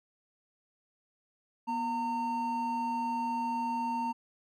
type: tone pair together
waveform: triangle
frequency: 242.1 / 914 Hz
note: B3 / A#5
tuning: -34 / -34 cents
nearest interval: octave + major seventh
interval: 2300 cents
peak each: -34 / -29 dBFS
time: 1.67-4.13 s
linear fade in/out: 20 ms
effects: none